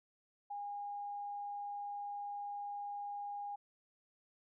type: tone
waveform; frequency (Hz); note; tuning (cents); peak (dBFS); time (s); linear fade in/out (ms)
sine; 815; G#5; -33; -40; 0.5-3.56; 10
effects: none